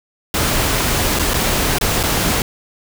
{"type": "noise with dropouts", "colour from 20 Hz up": "pink", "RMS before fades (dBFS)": -17, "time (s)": [0.34, 2.42], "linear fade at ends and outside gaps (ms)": 2, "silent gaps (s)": [[1.189, 1.194], [1.336, 1.341], [1.785, 1.811], [2.031, 2.035]], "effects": []}